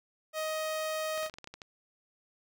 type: tone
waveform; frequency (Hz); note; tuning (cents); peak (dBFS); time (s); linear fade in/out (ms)
sawtooth; 627; D#5; +13; -28; 0.33-1.3; 50
type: clicks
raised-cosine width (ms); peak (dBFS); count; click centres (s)
0.2; -27; 10; 1.177 / 1.231 / 1.263 / 1.297 / 1.34 / 1.385 / 1.443 / 1.474 / 1.54 / 1.618
effects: none